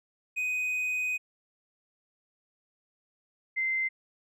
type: tone pair in turn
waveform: triangle / sine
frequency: 2500 / 2077 Hz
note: D#7 / C7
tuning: +8 / -13 cents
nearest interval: minor third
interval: 321 cents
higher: first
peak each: -26 dBFS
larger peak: neither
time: 0.36-1.18 / 3.56-3.89 s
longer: first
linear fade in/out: 20 ms
effects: none